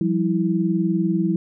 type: tone cluster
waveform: sine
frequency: 172.9 / 193 / 327.1 Hz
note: F3 / G3 / E4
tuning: -17 / -27 / -13 cents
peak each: -22 dBFS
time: 0.01-1.36 s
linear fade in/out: 2 ms
effects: none